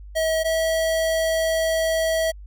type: tone pair in turn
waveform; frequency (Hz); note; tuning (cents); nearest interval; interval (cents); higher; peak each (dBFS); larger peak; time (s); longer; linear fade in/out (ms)
square; 641 / 647.3; E5 / E5; -49 / -32; unison; 17; second; -20; neither; 0.15-0.44 / 0.44-2.32; second; 20
effects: added 50 Hz sine -37 dBFS peak until 2.46 s